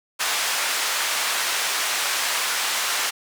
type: band-pass noise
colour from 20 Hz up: pink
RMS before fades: -24 dBFS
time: 0.19-3.11 s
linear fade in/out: 20 ms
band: 1100 to 11000 Hz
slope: 12 dB/octave
effects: none